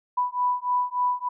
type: beating tone pair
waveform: sine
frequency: 987.8 / 991.2 Hz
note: B5 / B5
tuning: 0 / +6 cents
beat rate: 3.4 Hz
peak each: -25 dBFS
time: 0.17-1.29 s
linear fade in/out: 10 ms
effects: none